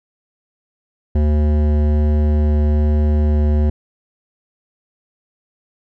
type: tone with hard clipping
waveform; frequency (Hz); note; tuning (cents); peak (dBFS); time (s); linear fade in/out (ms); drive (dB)
triangle; 74.9; D2; +35; -14; 1.15-3.7; 5; 18
effects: none